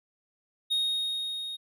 triangle tone with level ramp, 3729 Hz, A#7, in tune, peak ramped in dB -22 to -33 dBFS, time 0.7-1.57 s, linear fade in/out 20 ms, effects none

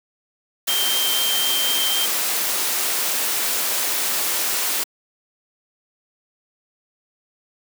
sine tone in noise, 3148 Hz, G7, 7 cents sharp, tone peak -21 dBFS, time 0.68-2.06 s, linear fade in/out 10 ms, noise white, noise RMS -22 dBFS, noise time 0.67-4.84 s, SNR -2 dB, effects high-pass 300 Hz 12 dB/octave

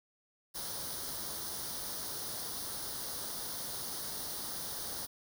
white noise with comb filter, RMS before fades -40 dBFS, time 0.54-5.07 s, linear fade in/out 20 ms, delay 0.2 ms, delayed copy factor +0.75, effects none

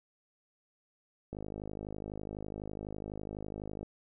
click train, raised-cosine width 2 ms, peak -27 dBFS, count 131, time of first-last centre 1.33-3.83 s, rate 52 Hz, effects none

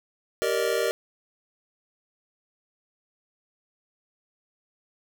square chord, Eb major seventh, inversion first, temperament just, 388.9 / 466.7 / 583.4 / 622.3 Hz, G4 / Bb4 / D5 / Eb5, -14 / +2 / -12 / 0 cents, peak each -30 / -27 / -31 / -31 dBFS, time 0.42-0.91 s, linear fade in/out 0 ms, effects none

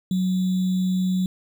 sine tone with sample-and-hold, 185 Hz, F#3, in tune, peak -19 dBFS, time 0.11-1.26 s, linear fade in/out 2 ms, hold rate 3675 Hz, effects none

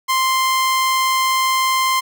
sawtooth tone, 1046.5 Hz, C6, in tune, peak -11 dBFS, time 0.08-2.01 s, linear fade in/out 20 ms, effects none

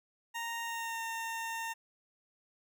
20% pulse tone with pitch glide, 929 to 911.5 Hz, A#5 to A#5, -6 to -39 cents, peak -31 dBFS, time 0.34-1.74 s, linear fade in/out 20 ms, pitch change -33 cents, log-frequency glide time 0.63-1.02 s, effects none

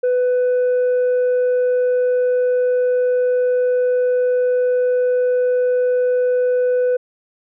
sine tone, 498.4 Hz, B4, 16 cents sharp, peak -11 dBFS, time 0.03-6.97 s, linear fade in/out 10 ms, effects tanh soft clip ceiling -13 dBFS

